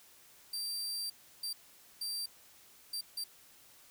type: tone bursts at uneven times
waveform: sawtooth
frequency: 4699 Hz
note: D8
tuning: in tune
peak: -33 dBFS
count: 5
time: 0.53-1.1 / 1.43-1.53 / 2.01-2.26 / 2.93-3.01 / 3.17-3.24 s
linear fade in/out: 5 ms
effects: white hiss -60 dBFS RMS until 3.9 s